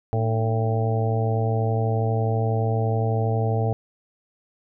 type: harmonic tone with a mistuned harmonic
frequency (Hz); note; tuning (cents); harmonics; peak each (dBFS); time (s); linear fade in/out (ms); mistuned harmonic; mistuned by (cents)
112.1; A2; +33; 1 / 2 / 3 / 4 / 5 / 6 / 7; -21 / -33 / -37 / -28 / -34 / -31 / -31; 0.13-3.73; 0; 3; -130
effects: none